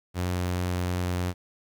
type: tone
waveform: sawtooth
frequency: 89.7 Hz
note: F2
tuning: 47 cents sharp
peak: -22 dBFS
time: 0.14-1.34 s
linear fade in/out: 50 ms
effects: 10-bit